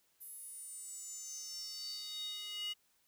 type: tone with high-pass filter sweep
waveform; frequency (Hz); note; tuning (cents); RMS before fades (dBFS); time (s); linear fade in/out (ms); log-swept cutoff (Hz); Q
square; 415.3; G#4; 0; -45; 0.2-2.74; 20; 12000 to 2800; 8.4
effects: white hiss -74 dBFS RMS until 3.07 s